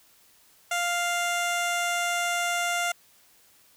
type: tone with low-pass filter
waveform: 15% pulse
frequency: 698.5 Hz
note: F5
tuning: in tune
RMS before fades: -27 dBFS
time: 0.71-2.92 s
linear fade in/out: 5 ms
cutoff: 10000 Hz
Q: 1.4
effects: white hiss -59 dBFS RMS until 3.76 s